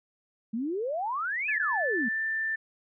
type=exponential two-way sweep; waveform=sine; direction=up then down; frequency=211.9 to 2637 to 211.9 Hz; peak=-28 dBFS; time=0.53-2.09 s; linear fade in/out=10 ms; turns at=1.49 s
type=tone with pitch glide; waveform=sine; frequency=1728 to 1776.6 Hz; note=A6 to A6; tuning=-32 to +16 cents; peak=-27 dBFS; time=1.48-2.56 s; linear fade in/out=10 ms; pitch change=+48 cents; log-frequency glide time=1.58-2.21 s
effects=none